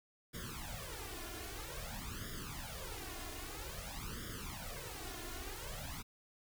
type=noise with flanger; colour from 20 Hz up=pink; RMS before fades=-45 dBFS; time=0.33-6.03 s; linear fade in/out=20 ms; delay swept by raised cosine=0.58 to 2.88 ms; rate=0.51 Hz; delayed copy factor=+1; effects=none